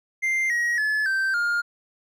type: tone with pitch steps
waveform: triangle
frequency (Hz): 2093 / 1897.2 / 1719.8 / 1558.9 / 1413.1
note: C7 / A#6 / A6 / G6 / F6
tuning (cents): 0 / +30 / -40 / -10 / +20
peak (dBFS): -19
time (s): 0.22-1.62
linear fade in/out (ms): 20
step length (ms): 280
effects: none